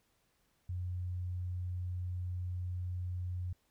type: tone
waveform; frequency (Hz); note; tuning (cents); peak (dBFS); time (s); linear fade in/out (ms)
sine; 90; F#2; -47; -35; 0.69-3.53; 5
effects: pink hiss -75 dBFS RMS until 3.7 s